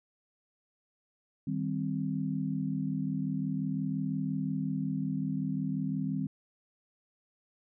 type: chord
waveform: sine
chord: C minor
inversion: first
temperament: equal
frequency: 155.56 / 196 / 261.6 Hz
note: Eb3 / G3 / C4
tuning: 0 / 0 / 0 cents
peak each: -34 dBFS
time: 1.47-6.27 s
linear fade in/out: 5 ms
effects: none